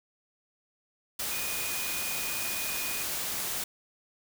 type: tone in noise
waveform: sine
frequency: 2475 Hz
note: D#7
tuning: 10 cents flat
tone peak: -38 dBFS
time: 1.31-3.03 s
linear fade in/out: 5 ms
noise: white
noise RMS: -33 dBFS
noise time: 1.19-3.64 s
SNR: -8 dB
effects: none